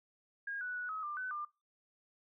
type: tone with pitch steps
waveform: sine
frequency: 1628 / 1480 / 1471 / 1276 / 1192 / 1509 / 1196 Hz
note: G#6 / F#6 / F#6 / D#6 / D6 / F#6 / D6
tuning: -35 / 0 / -11 / +43 / +25 / +34 / +31 cents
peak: -37 dBFS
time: 0.47-1.45 s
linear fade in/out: 5 ms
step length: 140 ms
effects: noise-tail reverb RT60 0.3 s tail -25 dB re dry